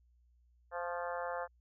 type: harmonic tone with a mistuned harmonic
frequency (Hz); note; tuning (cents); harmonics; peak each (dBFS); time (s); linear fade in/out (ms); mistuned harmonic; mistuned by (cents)
174; F3; -6; 3 / 4 / 5 / 6 / 7 / 8 / 9 / 10; -40 / -42 / -44 / -46 / -47 / -48 / -49 / -50; 0.71-1.48; 50; 6; +32
effects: added 60 Hz sine -65 dBFS peak until 1.6 s